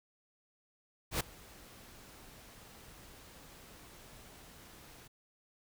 pink noise with ADSR envelope, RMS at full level -31 dBFS, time 1.11-5.08 s, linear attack 94 ms, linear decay 6 ms, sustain -24 dB, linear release 11 ms, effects none

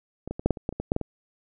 clicks, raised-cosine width 2 ms, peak -21 / -17 / -20 / -7 / -8 / -23 / -13 / -24 / -16 / -8 / -11 / -17 dBFS, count 12, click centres 0.276 / 0.31 / 0.395 / 0.46 / 0.507 / 0.572 / 0.691 / 0.726 / 0.8 / 0.919 / 0.964 / 1.013 s, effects none

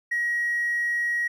sine tone with hard clipping, 1900 Hz, A#6, 33 cents sharp, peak -23 dBFS, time 0.11-1.28 s, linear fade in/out 10 ms, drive 1 dB, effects none

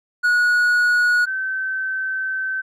triangle / sine tone pair in turn, 1457 / 1539 Hz, F#6 / G6, -27 / -32 cents, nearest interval minor second, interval 95 cents, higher second, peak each -12 / -21 dBFS, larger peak first, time 0.23-1.26 / 1.26-2.62 s, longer second, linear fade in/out 20 ms, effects none

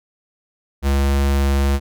square tone, 69.3 Hz, C#2, in tune, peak -15 dBFS, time 0.82-1.8 s, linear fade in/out 50 ms, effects none

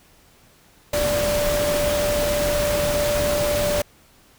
sine tone in noise, 587.3 Hz, D5, in tune, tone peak -20 dBFS, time 0.93-3.82 s, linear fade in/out 5 ms, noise pink, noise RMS -25 dBFS, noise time 0.93-3.82 s, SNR +2 dB, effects pink hiss -54 dBFS RMS until 4.38 s

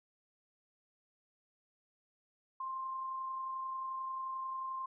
sine tone with amplitude modulation, 1053 Hz, C6, 11 cents sharp, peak -36 dBFS, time 2.6-4.86 s, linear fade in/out 5 ms, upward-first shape sine, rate 31.3 Hz, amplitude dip 25%, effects none

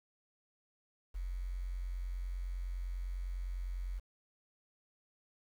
sine tone with quantisation, 44.94 Hz, F#1, 50 cents flat, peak -36 dBFS, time 1.14-4 s, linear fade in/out 20 ms, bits 10, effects none

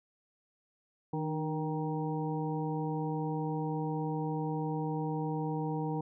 harmonic tone with a mistuned harmonic, 156.7 Hz, D#3, 13 cents sharp, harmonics 1 / 2 / 3 / 5 / 6, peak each -34 / -37 / -39 / -41 / -42 dBFS, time 1.13-6.01 s, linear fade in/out 5 ms, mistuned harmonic 2, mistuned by -48 cents, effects none

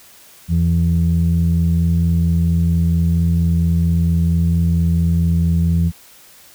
sine tone pair together, 83.61 / 168 Hz, E2 / E3, +25 / +33 cents, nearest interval octave, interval 1208 cents, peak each -14 dBFS, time 0.48-5.92 s, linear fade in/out 50 ms, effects tanh soft clip ceiling -7 dBFS + white hiss -45 dBFS RMS until 6.54 s

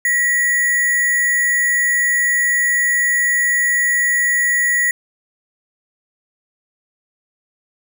sine tone with sample-and-hold, 1936 Hz, B6, 35 cents flat, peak -13 dBFS, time 0.05-4.91 s, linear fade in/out 2 ms, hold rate 8820 Hz, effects none

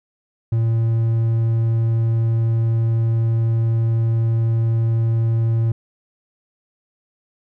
triangle tone, 114 Hz, A#2, 38 cents flat, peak -13 dBFS, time 0.52-5.72 s, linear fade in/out 5 ms, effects none

